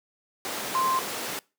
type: tone in noise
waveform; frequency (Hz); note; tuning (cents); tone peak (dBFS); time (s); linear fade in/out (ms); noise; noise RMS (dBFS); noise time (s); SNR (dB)
sine; 1047; C6; +1; -22; 0.75-0.99; 0; pink; -31; 0.45-1.39; +6
effects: noise-tail reverb RT60 0.3 s tail -24 dB re dry + high-pass 300 Hz 12 dB/octave